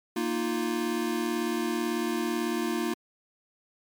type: chord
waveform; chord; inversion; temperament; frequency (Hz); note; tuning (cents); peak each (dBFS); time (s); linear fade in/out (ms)
square; Bb suspended fourth; none; equal; 233.1 / 311.1 / 349.2; Bb3 / Eb4 / F4; 0 / 0 / 0; -32 / -33 / -31; 0.16-2.94; 5
effects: MP3 96 kbps